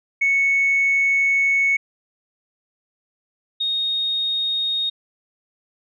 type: tone pair in turn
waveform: sine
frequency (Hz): 2212 / 3720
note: C#7 / A#7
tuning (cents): -4 / -4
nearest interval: major sixth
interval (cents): 900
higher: second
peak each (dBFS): -14 / -19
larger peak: first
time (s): 0.21-1.77 / 3.6-4.9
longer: first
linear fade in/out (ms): 10
effects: tanh soft clip ceiling -11 dBFS